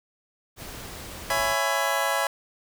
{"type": "noise", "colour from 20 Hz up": "pink", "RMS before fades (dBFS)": -39, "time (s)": [0.56, 1.57], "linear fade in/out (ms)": 50}
{"type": "chord", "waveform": "25% pulse", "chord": "C# minor seventh", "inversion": "none", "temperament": "just", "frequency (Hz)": [554.4, 665.2, 831.5, 997.9], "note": ["C#5", "E5", "G#5", "B5"], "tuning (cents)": [0, 16, 2, 18], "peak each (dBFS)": -25, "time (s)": [1.3, 2.27], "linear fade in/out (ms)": 2}
{"effects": []}